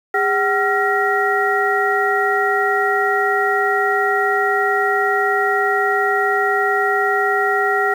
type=tone cluster; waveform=sine; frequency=406.5 / 757 / 1378 / 1895 Hz; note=G#4 / F#5 / F6 / A#6; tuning=-37 / +39 / -24 / +28 cents; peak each=-20 dBFS; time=0.14-7.94 s; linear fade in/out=5 ms; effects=7-bit